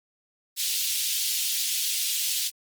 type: high-pass noise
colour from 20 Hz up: pink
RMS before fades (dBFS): -27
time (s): 0.56-2.51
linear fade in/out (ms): 50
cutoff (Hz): 3100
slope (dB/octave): 24
effects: Opus 32 kbps